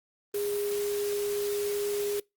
sine tone in noise, 410 Hz, G#4, 22 cents flat, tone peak -28 dBFS, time 0.34-2.2 s, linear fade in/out 5 ms, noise white, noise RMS -39 dBFS, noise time 0.34-2.2 s, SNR +8 dB, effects noise-tail reverb RT60 0.2 s tail -25 dB re dry + Opus 32 kbps

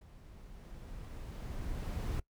brown noise with level ramp, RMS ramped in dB -55 to -35 dBFS, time 0.01-2.2 s, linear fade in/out 5 ms, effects noise-tail reverb RT60 0.1 s tail -21 dB re dry

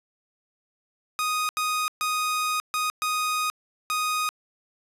sawtooth tone bursts at uneven times, 1244.5 Hz, D#6, in tune, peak -20 dBFS, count 6, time 1.19-1.49 / 1.57-1.88 / 2.01-2.6 / 2.74-2.9 / 3.02-3.5 / 3.9-4.29 s, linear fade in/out 0 ms, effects resampled to 32000 Hz + 9-bit

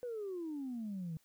sine exponential sweep, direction down, 503 to 155.56 Hz, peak -37 dBFS, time 0.03-1.17 s, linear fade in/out 0 ms, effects tanh soft clip ceiling -35 dBFS + white hiss -72 dBFS RMS until 1.24 s

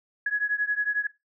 sine beating tone pair, 1674 / 1685 Hz, G#6 / G#6, +13 / +25 cents, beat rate 11 Hz, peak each -26 / -27 dBFS, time 0.26-1.07 s, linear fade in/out 5 ms, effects noise-tail reverb RT60 0.2 s tail -18 dB re dry

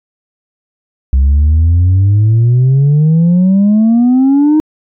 sine exponential sweep, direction up, 64.9 to 312.8 Hz, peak -3 dBFS, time 1.13-4.6 s, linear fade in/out 0 ms, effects tanh soft clip ceiling -4 dBFS

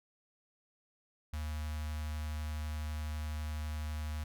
square tone with notch filter, 76 Hz, D#2, 40 cents flat, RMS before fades -38 dBFS, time 1.33-4.24 s, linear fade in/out 5 ms, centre 370 Hz, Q 0.52, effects none

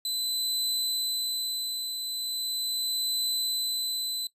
sawtooth tone with tremolo, 4021 Hz, B7, 30 cents sharp, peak -23 dBFS, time 0.05-4.27 s, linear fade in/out 2 ms, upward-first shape triangle, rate 0.39 Hz, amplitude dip 50%, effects noise-tail reverb RT60 0.1 s tail -19 dB re dry + resampled to 32000 Hz

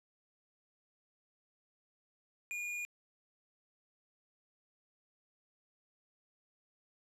triangle tone with tanh clipping, 2433 Hz, D#7, 39 cents flat, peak -39 dBFS, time 2.51-2.85 s, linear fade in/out 0 ms, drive 18 dB, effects low-pass 12000 Hz 12 dB/octave

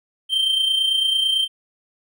triangle tone with amplitude modulation, 3136 Hz, G7, in tune, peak -13 dBFS, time 0.29-1.48 s, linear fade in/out 50 ms, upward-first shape sine, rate 29 Hz, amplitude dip 50%, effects none

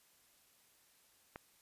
click, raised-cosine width 0.5 ms, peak -30 dBFS, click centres 1.359 s, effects white hiss -69 dBFS RMS until 1.61 s + resampled to 32000 Hz

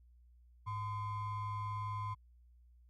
triangle ring-modulated tone, 564 Hz, C#5, 30 cents sharp, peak -32 dBFS, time 0.66-2.15 s, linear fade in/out 20 ms, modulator 459 Hz, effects added 60 Hz sine -60 dBFS peak until 2.89 s + Opus 48 kbps

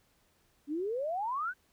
sine exponential sweep, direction up, 277.2 to 1566 Hz, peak -31 dBFS, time 0.67-1.54 s, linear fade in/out 50 ms, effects pink hiss -70 dBFS RMS until 1.72 s

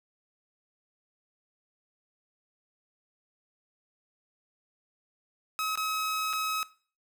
sawtooth tone with dropouts, 1278 Hz, D#6, 46 cents sharp, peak -25 dBFS, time 5.59-6.63 s, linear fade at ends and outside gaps 0 ms, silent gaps 5.755-5.775 / 6.33-6.334 s, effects noise-tail reverb RT60 0.4 s tail -19 dB re dry

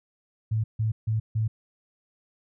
sine tone bursts, 110 Hz, A2, in tune, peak -22 dBFS, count 4, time 0.51-1.48 s, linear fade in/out 10 ms, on 130 ms, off 150 ms, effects none

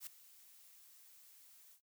blue noise with ADSR envelope, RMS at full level -45 dBFS, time 0-1.81 s, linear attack 68 ms, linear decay 4 ms, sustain -17 dB, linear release 88 ms, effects noise-tail reverb RT60 0.1 s tail -18 dB re dry

